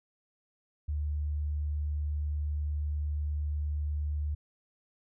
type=tone; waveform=sine; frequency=74.3 Hz; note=D2; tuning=21 cents sharp; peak=-29 dBFS; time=0.88-4.35 s; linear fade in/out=10 ms; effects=none